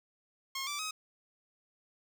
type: tone with pitch steps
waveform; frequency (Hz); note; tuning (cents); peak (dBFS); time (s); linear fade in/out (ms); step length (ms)
10% pulse; 1077 / 1167.7 / 1266.1; C6 / D6 / D#6; +50 / -10 / +30; -27; 0.55-0.91; 5; 120
effects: none